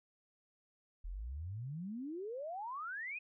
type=exponential sweep; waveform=sine; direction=up; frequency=38.75 to 2570 Hz; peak=-40 dBFS; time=1.04-3.19 s; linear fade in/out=10 ms; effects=none